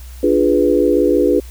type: chord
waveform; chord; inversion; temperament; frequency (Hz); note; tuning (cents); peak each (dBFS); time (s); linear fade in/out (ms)
sine; D diminished seventh; none; equal; 293.7 / 349.2 / 415.3 / 493.9; D4 / F4 / Ab4 / Cb5; 0 / 0 / 0 / 0; -16; 0.23-1.4; 5
effects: added 62 Hz sine -31 dBFS peak until 1.5 s + white hiss -44 dBFS RMS until 1.5 s